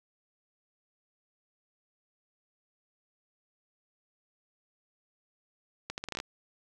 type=accelerating click train; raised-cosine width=0.2 ms; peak=-18 dBFS; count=9; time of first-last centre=5.9-6.201 s; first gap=79 ms; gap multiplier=0.77; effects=none